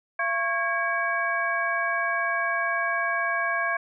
sine tone cluster, 680 / 1101 / 1639 / 2274 Hz, F5 / C#6 / G#6 / C#7, -46 / -12 / -23 / +44 cents, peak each -30 / -29 / -26 / -32 dBFS, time 0.19-3.77 s, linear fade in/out 5 ms, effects none

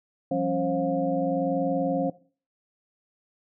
sine tone cluster, 172.6 / 193.2 / 274.4 / 532 / 707 Hz, F3 / G3 / C#4 / C5 / F5, -20 / -25 / -17 / +29 / +21 cents, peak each -32 / -36 / -27 / -27 / -31 dBFS, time 0.31-2.1 s, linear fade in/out 5 ms, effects noise-tail reverb RT60 0.4 s tail -18 dB re dry

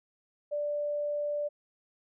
sine tone, 587.3 Hz, D5, in tune, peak -29 dBFS, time 0.51-1.49 s, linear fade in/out 20 ms, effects none

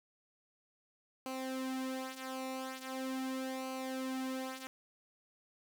sawtooth tone with flanger, 261.6 Hz, C4, in tune, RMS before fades -40 dBFS, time 1.26-4.67 s, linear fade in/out 0 ms, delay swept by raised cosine 0.56 to 4.46 ms, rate 0.41 Hz, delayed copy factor -0.7, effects none

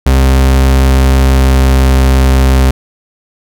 40% pulse tone with pitch glide, 66.1 to 65.68 Hz, C2 to C2, +18 to +7 cents, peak -4 dBFS, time 0.06-2.71 s, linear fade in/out 5 ms, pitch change -11 cents, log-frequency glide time 1.18-1.94 s, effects none

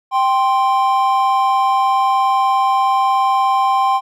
triangle tone pair together, 783.3 / 1046.5 Hz, G5 / C6, -2 / 0 cents, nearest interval perfect fourth, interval 502 cents, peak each -13 dBFS, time 0.11-4.01 s, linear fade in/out 50 ms, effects none

